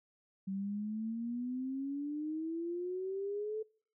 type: exponential sweep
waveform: sine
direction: up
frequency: 190.7 to 440 Hz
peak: -35 dBFS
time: 0.47-3.63 s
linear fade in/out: 10 ms
effects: noise-tail reverb RT60 0.5 s tail -24 dB re dry